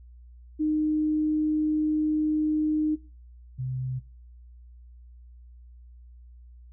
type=tone pair in turn; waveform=sine; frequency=306.9 / 129.04 Hz; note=D#4 / C3; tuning=-24 / -24 cents; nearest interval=octave + minor third; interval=1500 cents; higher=first; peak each=-22 / -28 dBFS; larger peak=first; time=0.59-2.96 / 3.58-4 s; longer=first; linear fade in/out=20 ms; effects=noise-tail reverb RT60 0.3 s tail -18 dB re dry + added 60 Hz sine -46 dBFS peak until 6.72 s

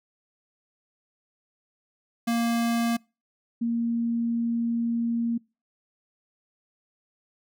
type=tone pair in turn; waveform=square / sine; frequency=233.1 / 233.1 Hz; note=A#3 / A#3; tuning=0 / 0 cents; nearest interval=unison; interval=0 cents; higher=neither; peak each=-23 dBFS; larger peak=neither; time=2.27-2.97 / 3.61-5.38 s; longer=second; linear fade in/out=10 ms; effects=noise-tail reverb RT60 0.3 s tail -26 dB re dry

